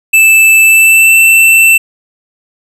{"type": "tone with pitch glide", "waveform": "square", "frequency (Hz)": [2637, 2674], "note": ["E7", "E7"], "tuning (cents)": [0, 24], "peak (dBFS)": -3, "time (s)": [0.13, 1.78], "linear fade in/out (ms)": 10, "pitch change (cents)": 24, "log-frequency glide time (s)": [0.62, 1.19], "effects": []}